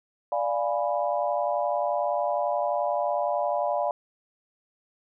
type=chord; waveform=sine; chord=D diminished seventh; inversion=none; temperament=equal; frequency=587.3 / 698.5 / 830.6 / 987.8 Hz; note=D5 / F5 / Ab5 / Cb6; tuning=0 / 0 / 0 / 0 cents; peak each=-27 / -28 / -31 / -32 dBFS; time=0.32-3.91 s; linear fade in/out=2 ms; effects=none